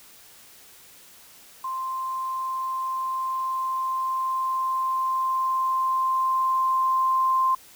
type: tone with level ramp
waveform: sine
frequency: 1046.5 Hz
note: C6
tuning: in tune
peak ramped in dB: -27 to -18 dBFS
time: 1.64-7.55 s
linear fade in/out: 5 ms
effects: white hiss -50 dBFS RMS until 7.75 s